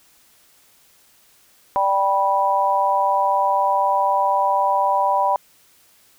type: harmonic tone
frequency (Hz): 196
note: G3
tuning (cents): 0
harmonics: 3 / 4 / 5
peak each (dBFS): -23 / -20 / -18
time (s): 1.76-5.36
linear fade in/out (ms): 0
effects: white hiss -55 dBFS RMS until 6.18 s